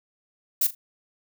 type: noise with echo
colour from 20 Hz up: violet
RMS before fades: -21 dBFS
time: 0.61-0.67 s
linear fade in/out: 5 ms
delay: 40 ms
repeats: 2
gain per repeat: -14 dB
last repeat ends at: 0.75 s
effects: none